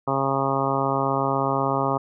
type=harmonic tone; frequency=136.3 Hz; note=C#3; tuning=29 cents flat; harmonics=1 / 2 / 3 / 4 / 5 / 6 / 7 / 8 / 9; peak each=-29 / -29 / -29 / -29 / -29 / -29 / -29 / -29 / -29 dBFS; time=0.07-1.98 s; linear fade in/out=10 ms; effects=none